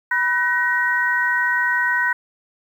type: tone cluster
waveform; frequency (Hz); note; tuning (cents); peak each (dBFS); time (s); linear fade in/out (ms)
sine; 983 / 1509 / 1889; B5 / F#6 / A#6; -8 / +34 / +22; -24 / -20 / -20; 0.11-2.13; 5
effects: 8-bit